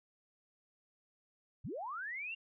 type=linear sweep; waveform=sine; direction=up; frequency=73.42 to 2820 Hz; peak=-39 dBFS; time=1.64-2.35 s; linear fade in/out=10 ms; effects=none